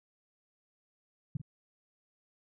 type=tone with echo; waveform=sine; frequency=141.4 Hz; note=C#3; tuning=35 cents sharp; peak=-29 dBFS; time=1.35-1.37 s; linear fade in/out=5 ms; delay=46 ms; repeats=1; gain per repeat=-10 dB; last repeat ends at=1.416 s; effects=none